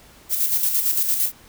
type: noise with tremolo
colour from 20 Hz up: violet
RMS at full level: -19 dBFS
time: 0.29-1.32 s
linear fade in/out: 50 ms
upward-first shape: square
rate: 8.8 Hz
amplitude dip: 45%
effects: pink hiss -49 dBFS RMS until 1.48 s